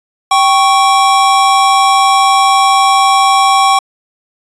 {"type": "tone pair together", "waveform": "square", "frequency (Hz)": [780, 1108], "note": ["G5", "C#6"], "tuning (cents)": [-9, -1], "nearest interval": "tritone", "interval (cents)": 608, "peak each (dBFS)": -10, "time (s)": [0.31, 3.79], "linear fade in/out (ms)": 5, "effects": ["resampled to 22050 Hz"]}